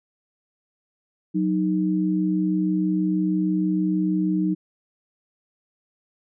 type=tone pair together; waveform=sine; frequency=184.43 / 310.7 Hz; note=F#3 / D#4; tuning=-5 / -2 cents; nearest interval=major sixth; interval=903 cents; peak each=-22 dBFS; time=1.34-4.55 s; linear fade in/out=20 ms; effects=none